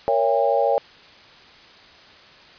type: chord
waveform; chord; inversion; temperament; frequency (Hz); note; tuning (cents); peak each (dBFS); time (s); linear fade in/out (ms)
sine; A# diminished seventh; none; just; 466.2 / 559.4 / 671.3 / 805.5; A#4 / C#5 / E5 / G5; 0 / +16 / +31 / +47; -23 / -20 / -24 / -22; 0.08-0.78; 0
effects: white hiss -47 dBFS RMS until 2.58 s + resampled to 11025 Hz